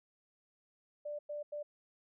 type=tone bursts at uneven times; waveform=sine; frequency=590 Hz; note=D5; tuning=8 cents sharp; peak=-38 dBFS; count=3; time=1.05-1.19 / 1.29-1.43 / 1.52-1.63 s; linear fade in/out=10 ms; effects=none